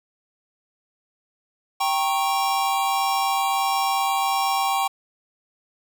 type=chord; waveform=square; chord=G diminished; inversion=none; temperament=equal with one note detuned; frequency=784 / 932.3 / 1097.9 Hz; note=G5 / Bb5 / Db6; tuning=0 / 0 / -17 cents; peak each=-23 / -29 / -26 dBFS; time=1.8-4.88 s; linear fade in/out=10 ms; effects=none